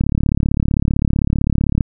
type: click train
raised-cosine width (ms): 5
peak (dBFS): -3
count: 65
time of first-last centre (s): 0.01-1.808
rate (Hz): 35.6
effects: none